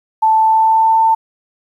sine tone with pitch glide, 880 to 894.3 Hz, A5 to A5, 0 to +28 cents, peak -8 dBFS, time 0.22-1.15 s, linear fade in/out 10 ms, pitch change +28 cents, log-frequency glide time 0.36-1 s, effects 8-bit

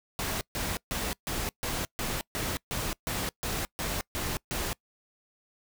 pink noise bursts, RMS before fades -32 dBFS, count 13, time 0.19-4.73 s, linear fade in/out 0 ms, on 220 ms, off 140 ms, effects noise-tail reverb RT60 0.1 s tail -24 dB re dry

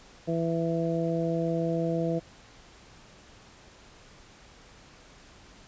harmonic tone, 166 Hz, E3, 12 cents sharp, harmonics 1 / 2 / 3 / 4, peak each -29 / -31 / -31 / -33 dBFS, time 0.27-2.2 s, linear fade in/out 20 ms, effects pink hiss -53 dBFS RMS until 5.67 s + resampled to 16000 Hz

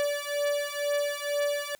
45% pulse beating tone pair, 578 / 580.1 Hz, D5 / D5, -28 / -21 cents, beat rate 2.1 Hz, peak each -30 dBFS, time 0-1.75 s, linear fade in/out 0 ms, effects white hiss -64 dBFS RMS until 1.79 s

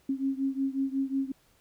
sine beating tone pair, 268.5 / 274 Hz, C4 / C#4, +45 / -20 cents, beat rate 5.5 Hz, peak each -29 / -31 dBFS, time 0.09-1.32 s, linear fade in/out 5 ms, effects pink hiss -65 dBFS RMS until 1.6 s

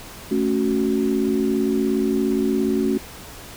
sine chord, F# minor, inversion first, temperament equal, 220 / 277.2 / 370 Hz, A3 / C#4 / F#4, 0 / 0 / 0 cents, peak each -22 dBFS, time 0.31-2.98 s, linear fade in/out 5 ms, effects pink hiss -39 dBFS RMS until 3.56 s

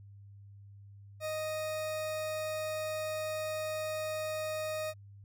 40% pulse tone, 622.3 Hz, D#5, in tune, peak -33 dBFS, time 1.2-4.94 s, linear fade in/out 50 ms, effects added 100 Hz sine -50 dBFS peak until 5.24 s

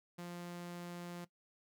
sawtooth tone, 174.61 Hz, F3, in tune, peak -40 dBFS, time 0.18-1.25 s, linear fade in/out 10 ms, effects noise-tail reverb RT60 0.1 s tail -17 dB re dry

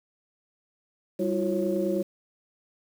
sine tone cluster, 195.8 / 332 / 361.5 / 548 Hz, G3 / E4 / F#4 / C#5, -2 / +12 / -40 / -20 cents, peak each -29 dBFS, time 1.19-2.03 s, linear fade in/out 10 ms, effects tanh soft clip ceiling -13 dBFS + 8-bit

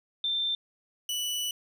sine / sawtooth tone pair in turn, 3571 / 2963 Hz, A7 / F#7, +25 / +2 cents, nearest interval minor third, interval 323 cents, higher first, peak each -26 dBFS, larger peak neither, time 0.24-0.55 / 1.09-1.51 s, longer second, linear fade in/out 2 ms, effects none

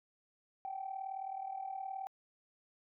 sine tone with amplitude modulation, 772 Hz, G5, 27 cents flat, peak -35 dBFS, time 0.65-2.07 s, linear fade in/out 0 ms, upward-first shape sine, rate 39 Hz, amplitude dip 75%, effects tanh soft clip ceiling -31 dBFS

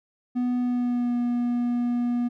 triangle tone with pitch glide, 246.9 to 241.5 Hz, B3 to B3, 0 to -39 cents, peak -20 dBFS, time 0.35-2.29 s, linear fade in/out 20 ms, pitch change -39 cents, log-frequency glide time 0.6-1.16 s, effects none

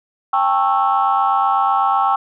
sine chord, A dominant seventh, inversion third, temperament just, 792 / 880 / 1100 / 1320 Hz, G5 / A5 / C#6 / E6, +18 / 0 / -14 / +2 cents, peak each -16 / -21 / -18 / -19 dBFS, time 0.33-2.16 s, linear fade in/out 5 ms, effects tanh soft clip ceiling -5 dBFS

